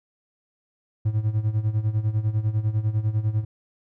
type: tone with tremolo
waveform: triangle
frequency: 107.9 Hz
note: A2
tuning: 33 cents flat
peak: -15 dBFS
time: 1.05-3.45 s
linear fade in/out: 10 ms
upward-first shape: sine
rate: 10 Hz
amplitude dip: 80%
effects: tanh soft clip ceiling -11 dBFS